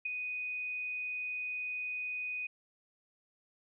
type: tone with ADSR envelope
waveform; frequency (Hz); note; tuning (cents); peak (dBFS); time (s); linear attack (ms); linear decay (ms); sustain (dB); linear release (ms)
sine; 2489; D#7; 0; -30; 0.05-2.47; 8; 12; -5; 7
effects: none